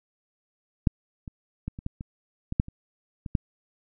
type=clicks; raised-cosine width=5 ms; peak=-6 / -25 / -18 / -25 / -17 / -23 / -17 / -8 / -27 / -22 / -9 dBFS; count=11; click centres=0.872 / 1.278 / 1.68 / 1.789 / 1.864 / 2.009 / 2.524 / 2.599 / 2.684 / 3.262 / 3.352 s; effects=none